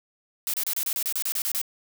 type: noise bursts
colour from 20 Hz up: blue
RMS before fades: -27 dBFS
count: 12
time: 0.47-1.615 s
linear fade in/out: 0 ms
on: 67 ms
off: 31 ms
effects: none